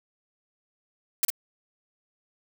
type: noise with echo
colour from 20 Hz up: blue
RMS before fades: -22 dBFS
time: 1.23-1.25 s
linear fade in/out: 2 ms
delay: 52 ms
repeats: 1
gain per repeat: -3 dB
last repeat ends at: 1.302 s
effects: none